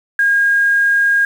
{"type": "tone with quantisation", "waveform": "sine", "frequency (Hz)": 1625, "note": "G#6", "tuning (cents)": -38, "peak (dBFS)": -10, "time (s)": [0.19, 1.25], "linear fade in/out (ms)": 2, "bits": 6, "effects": []}